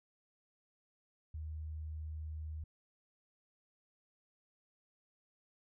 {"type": "tone", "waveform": "sine", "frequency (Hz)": 77.78, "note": "D#2", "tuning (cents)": 0, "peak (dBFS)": -40, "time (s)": [1.34, 2.64], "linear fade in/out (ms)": 5, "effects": []}